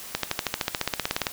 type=accelerating click train; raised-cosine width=0.2 ms; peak=-6 dBFS; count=18; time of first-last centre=0.15-1.268 s; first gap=83 ms; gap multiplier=0.97; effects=white hiss -40 dBFS RMS until 1.32 s